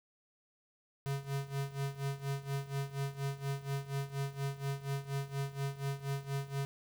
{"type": "tone with tremolo", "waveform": "square", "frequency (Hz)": 138.59, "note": "C#3", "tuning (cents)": 0, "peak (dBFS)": -33, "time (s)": [1.06, 6.65], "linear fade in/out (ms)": 0, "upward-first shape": "sine", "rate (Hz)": 4.2, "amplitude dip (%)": 85, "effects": ["10-bit"]}